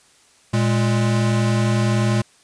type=tone pair together; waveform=square; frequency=116.44 / 207.7 Hz; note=A#2 / G#3; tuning=-2 / 0 cents; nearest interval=minor seventh; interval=1002 cents; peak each=-18 / -22 dBFS; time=0.53-2.22 s; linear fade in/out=10 ms; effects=white hiss -54 dBFS RMS until 2.43 s + resampled to 22050 Hz